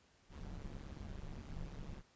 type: noise with amplitude modulation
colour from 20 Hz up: brown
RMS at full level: -43 dBFS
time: 0.29-2.03 s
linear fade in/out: 50 ms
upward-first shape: sine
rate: 141 Hz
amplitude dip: 90%
effects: pink hiss -70 dBFS RMS until 2.15 s + resampled to 16000 Hz